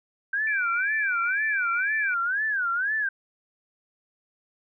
sine tone with vibrato, 1552 Hz, G6, 18 cents flat, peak -23 dBFS, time 0.33-3.09 s, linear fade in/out 5 ms, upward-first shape sine, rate 2 Hz, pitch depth 220 cents each way
sine tone with tremolo, 2339 Hz, D7, 8 cents flat, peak -29 dBFS, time 0.47-2.14 s, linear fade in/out 2 ms, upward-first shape sine, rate 4 Hz, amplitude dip 25%
effects none

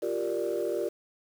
sine chord, G minor seventh, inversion third, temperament equal, 349.2 / 392 / 466.2 / 587.3 Hz, F4 / G4 / Bb4 / D5, 0 / 0 / 0 / 0 cents, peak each -32 dBFS, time 0.02-0.89 s, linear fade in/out 10 ms, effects tanh soft clip ceiling -21 dBFS + 8-bit

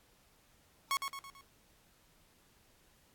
sawtooth tone with echo, 1100 Hz, C#6, 14 cents flat, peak -26 dBFS, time 0.91-0.97 s, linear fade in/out 0 ms, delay 110 ms, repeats 4, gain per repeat -6 dB, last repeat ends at 1.41 s, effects pink hiss -67 dBFS RMS until 3.14 s + AAC 64 kbps

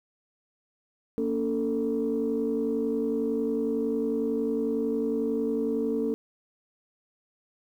sine tone cluster, 231.8 / 282.8 / 446.4 Hz, A#3 / C#4 / A4, -10 / +35 / +25 cents, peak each -29 / -29 / -27 dBFS, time 1.18-6.14 s, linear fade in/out 0 ms, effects tanh soft clip ceiling -18 dBFS + 10-bit

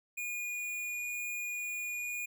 square tone, 2443 Hz, D#7, 32 cents flat, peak -36 dBFS, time 0.17-2.26 s, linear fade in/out 10 ms, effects none

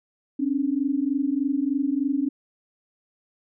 sine tone pair together, 267 / 290.3 Hz, C4 / D4, +35 / -20 cents, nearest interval minor second, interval 145 cents, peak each -24 dBFS, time 0.39-2.29 s, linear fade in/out 10 ms, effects none

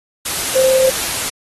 sine tone in noise, 523.3 Hz, C5, in tune, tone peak -10 dBFS, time 0.55-0.9 s, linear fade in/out 10 ms, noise white, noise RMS -20 dBFS, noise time 0.25-1.3 s, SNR +7 dB, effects AAC 32 kbps

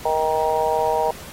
harmonic tone, 157.2 Hz, D#3, 18 cents sharp, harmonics 3 / 4 / 5 / 6, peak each -23 / -23 / -23 / -23 dBFS, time 0.05-1.11 s, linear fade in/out 5 ms, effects pink hiss -39 dBFS RMS until 1.32 s + AAC 48 kbps

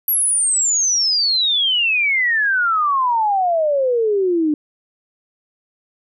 sine exponential sweep, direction down, 11840 to 293.7 Hz, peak -14 dBFS, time 0.08-4.54 s, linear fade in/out 2 ms, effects none

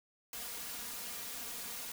white noise with comb filter, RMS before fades -43 dBFS, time 0.33-1.92 s, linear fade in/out 2 ms, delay 4.2 ms, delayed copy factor +0.65, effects none

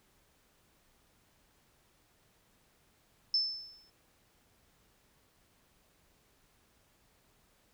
sine tone with exponential decay, 5274 Hz, E8, in tune, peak -24 dBFS, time 3.34-3.9 s, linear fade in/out 2 ms, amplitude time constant 120 ms, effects pink hiss -69 dBFS RMS until 7.73 s

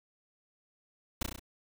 pink noise with echo, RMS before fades -31 dBFS, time 1.21-1.23 s, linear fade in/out 5 ms, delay 33 ms, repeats 5, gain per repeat -3 dB, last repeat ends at 1.395 s, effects none

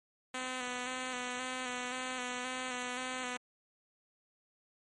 5% pulse tone with vibrato, 252.1 Hz, B3, 36 cents sharp, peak -25 dBFS, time 0.34-3.37 s, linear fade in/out 5 ms, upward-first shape square, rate 1.9 Hz, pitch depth 26 cents each way, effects MP3 48 kbps

